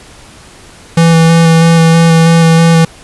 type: tone with vibrato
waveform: square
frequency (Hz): 165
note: E3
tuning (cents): +2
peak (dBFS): -4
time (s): 0.97-2.85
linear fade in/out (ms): 5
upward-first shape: square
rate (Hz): 3.1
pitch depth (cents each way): 12
effects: pink hiss -36 dBFS RMS until 3.03 s + resampled to 24000 Hz